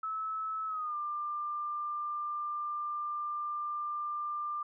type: tone with pitch glide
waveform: sine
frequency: 1300 to 1192.1 Hz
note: E6 to D6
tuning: -24 to +26 cents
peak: -33 dBFS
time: 0.03-4.63 s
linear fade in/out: 5 ms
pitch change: -150 cents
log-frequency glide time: 0.67-0.96 s
effects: none